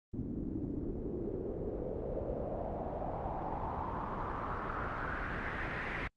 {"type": "noise with low-pass filter sweep", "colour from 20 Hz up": "pink", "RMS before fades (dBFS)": -38, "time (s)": [0.13, 6.08], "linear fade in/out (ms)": 10, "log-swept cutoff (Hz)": [260, 2100], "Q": 3.6, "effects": ["Opus 32 kbps"]}